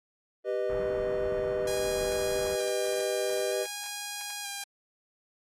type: chord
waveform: triangle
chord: G augmented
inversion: none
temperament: equal with one note detuned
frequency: 392 / 493.9 / 617.2 Hz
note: G4 / B4 / D#5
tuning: 0 / 0 / -14 cents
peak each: -30 dBFS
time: 0.44-3.67 s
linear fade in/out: 50 ms
type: low-pass noise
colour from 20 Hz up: pink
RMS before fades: -41 dBFS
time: 0.69-2.56 s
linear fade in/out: 10 ms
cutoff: 1700 Hz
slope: 24 dB/octave
type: tone with vibrato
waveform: 5% pulse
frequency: 812 Hz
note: G#5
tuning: 39 cents flat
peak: -23 dBFS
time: 1.67-4.64 s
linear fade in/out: 5 ms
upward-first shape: square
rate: 0.54 Hz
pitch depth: 18 cents each way
effects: AAC 64 kbps